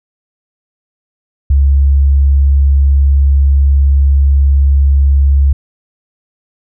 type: tone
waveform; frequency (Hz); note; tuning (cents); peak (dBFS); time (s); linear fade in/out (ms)
sine; 69.3; C#2; 0; -5; 1.5-5.53; 5
effects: none

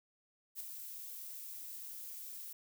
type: noise with ADSR envelope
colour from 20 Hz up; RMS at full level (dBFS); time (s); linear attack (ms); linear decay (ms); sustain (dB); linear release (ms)
violet; -40; 0.55-2.53; 54; 3; -7; 6
effects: none

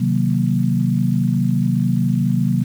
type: chord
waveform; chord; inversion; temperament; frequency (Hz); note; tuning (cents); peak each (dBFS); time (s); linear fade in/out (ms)
sine; C half-diminished seventh; none; equal; 130.81 / 155.56 / 185 / 233.1; C3 / Eb3 / Gb3 / Bb3; 0 / 0 / 0 / 0; -19 / -23 / -19 / -21; 0-2.64; 10
effects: 7-bit

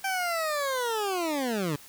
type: linear sweep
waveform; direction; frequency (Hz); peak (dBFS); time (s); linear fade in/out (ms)
20% pulse; down; 784 to 138.59; -22; 0.04-1.76; 5
effects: white hiss -50 dBFS RMS until 1.88 s

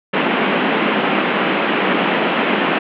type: band-pass noise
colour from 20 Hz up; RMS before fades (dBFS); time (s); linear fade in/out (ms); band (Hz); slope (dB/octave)
pink; -17; 0.13-2.79; 10; 180 to 3100; 48
effects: none

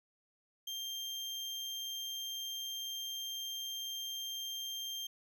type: tone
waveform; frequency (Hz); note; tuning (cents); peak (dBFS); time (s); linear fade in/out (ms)
35% pulse; 3181; G7; +25; -37; 0.67-5.07; 5
effects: none

